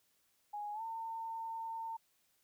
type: tone with pitch glide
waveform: sine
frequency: 830 to 905.1 Hz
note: G#5 to A5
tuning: -1 to +49 cents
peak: -39 dBFS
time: 0.53-1.97 s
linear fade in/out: 10 ms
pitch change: +150 cents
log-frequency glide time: 0.73-0.82 s
effects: white hiss -75 dBFS RMS until 2.43 s